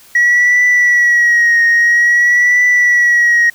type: tone with vibrato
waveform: sine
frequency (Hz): 1919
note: A#6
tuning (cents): +50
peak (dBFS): -5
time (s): 0.15-3.5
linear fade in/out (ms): 5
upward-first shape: triangle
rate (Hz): 0.5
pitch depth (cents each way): 52
effects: tanh soft clip ceiling -5 dBFS + white hiss -43 dBFS RMS until 3.54 s